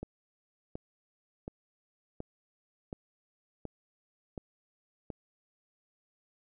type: click train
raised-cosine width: 2 ms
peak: -25 dBFS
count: 8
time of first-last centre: 0.03-5.102 s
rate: 1.38 Hz
effects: none